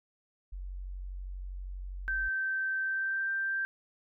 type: tone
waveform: sine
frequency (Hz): 46.24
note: F#1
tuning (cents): 0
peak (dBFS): -37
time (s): 0.52-2.29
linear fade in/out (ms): 10
type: tone with pitch glide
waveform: sine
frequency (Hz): 1553 to 1574.7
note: G6 to G6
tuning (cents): -17 to +7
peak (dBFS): -29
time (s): 2.08-3.65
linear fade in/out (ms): 0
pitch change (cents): +24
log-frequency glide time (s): 2.81-3.32
effects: none